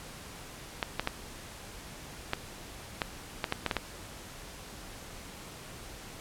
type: clicks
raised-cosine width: 0.3 ms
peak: -12 dBFS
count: 10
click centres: 0.828 / 0.996 / 1.074 / 2.334 / 3.018 / 3.442 / 3.524 / 3.663 / 3.712 / 3.767 s
effects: pink hiss -46 dBFS RMS until 6.2 s + low-pass 12000 Hz 12 dB/octave